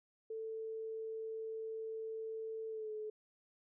sine tone with pitch glide, 443.7 to 429.3 Hz, A4 to A4, +14 to -43 cents, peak -40 dBFS, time 0.3-3.1 s, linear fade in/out 5 ms, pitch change -57 cents, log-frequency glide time 2.69-2.91 s, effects none

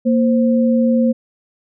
sine tone pair together, 233.1 / 523.3 Hz, A#3 / C5, 0 / 0 cents, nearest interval octave + major second, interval 1400 cents, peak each -12 / -18 dBFS, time 0.05-1.13 s, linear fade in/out 20 ms, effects none

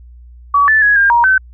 sine tone with pitch steps, 1138 / 1752 / 1671 / 1605 / 946 / 1530 Hz, C#6 / A6 / G#6 / G6 / A#5 / G6, +45 / -8 / +10 / +40 / +25 / -42 cents, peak -7 dBFS, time 0.54-1.38 s, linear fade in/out 5 ms, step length 140 ms, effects added 60 Hz sine -35 dBFS peak until 1.53 s

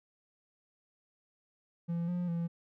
triangle tone with pitch steps, 169.8 / 177 / 169.2 Hz, F3 / F3 / E3, -48 / +23 / +45 cents, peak -29 dBFS, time 1.88-2.48 s, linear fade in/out 20 ms, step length 200 ms, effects none

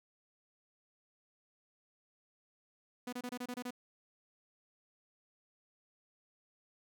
sawtooth tone bursts, 246.9 Hz, B3, in tune, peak -35 dBFS, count 8, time 3.07-3.707 s, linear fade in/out 5 ms, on 56 ms, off 27 ms, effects none

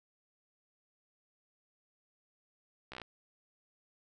slowing click train, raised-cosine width 0.3 ms, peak -28 dBFS, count 7, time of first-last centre 2.92-3.017 s, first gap 15 ms, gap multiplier 1.03, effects none

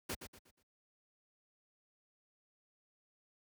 pink noise with echo, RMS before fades -39 dBFS, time 0.09-0.15 s, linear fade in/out 10 ms, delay 120 ms, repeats 4, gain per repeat -9 dB, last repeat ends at 0.63 s, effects high-pass 60 Hz 12 dB/octave

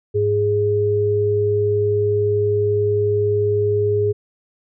sine tone pair together, 103.4 / 414.7 Hz, G#2 / G#4, -7 / -3 cents, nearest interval 2 octaves, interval 2404 cents, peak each -21 / -16 dBFS, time 0.14-4.13 s, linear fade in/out 20 ms, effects none

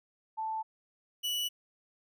sine / 40% pulse tone pair in turn, 880 / 2951 Hz, A5 / F#7, 0 / -5 cents, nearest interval octave + major sixth, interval 2095 cents, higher second, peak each -32 / -30 dBFS, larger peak second, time 0.37-0.63 / 1.23-1.49 s, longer neither, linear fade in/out 20 ms, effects none

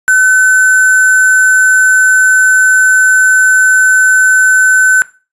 sine tone with sample-and-hold, 1517 Hz, F#6, 43 cents sharp, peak -4 dBFS, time 0.08-5.02 s, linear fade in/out 0 ms, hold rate 8820 Hz, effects noise-tail reverb RT60 0.3 s tail -17 dB re dry + resampled to 22050 Hz

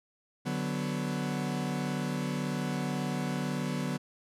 40% pulse chord, B minor, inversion first, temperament equal, 146.83 / 185 / 246.9 Hz, D3 / F#3 / B3, 0 / 0 / 0 cents, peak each -34 dBFS, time 0.45-3.98 s, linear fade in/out 20 ms, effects low-pass 11000 Hz 12 dB/octave

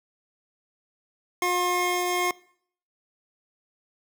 25% pulse tone pair together, 357.4 / 1071 Hz, F4 / C6, +40 / +40 cents, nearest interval octave + perfect fifth, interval 1900 cents, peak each -22 dBFS, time 1.42-2.31 s, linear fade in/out 2 ms, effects noise-tail reverb RT60 0.6 s tail -22 dB re dry

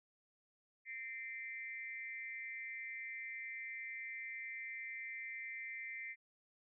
sine tone with amplitude modulation, 2082 Hz, C7, 9 cents flat, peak -39 dBFS, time 0.85-6.16 s, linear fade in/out 50 ms, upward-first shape sine, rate 251 Hz, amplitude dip 95%, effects none

